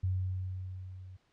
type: tone with level ramp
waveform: sine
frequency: 92.9 Hz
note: F#2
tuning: 7 cents sharp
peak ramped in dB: -27 to -46 dBFS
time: 0.03-1.17 s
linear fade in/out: 10 ms
effects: pink hiss -72 dBFS RMS until 1.32 s + low-pass 5000 Hz 12 dB/octave